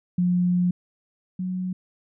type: tone pair in turn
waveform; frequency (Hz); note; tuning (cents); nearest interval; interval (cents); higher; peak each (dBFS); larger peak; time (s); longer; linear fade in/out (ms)
sine; 178.4 / 183.84; F3 / F#3; +37 / -11; minor second; 52; second; -18 / -25; first; 0.18-0.71 / 1.39-1.73; first; 5
effects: none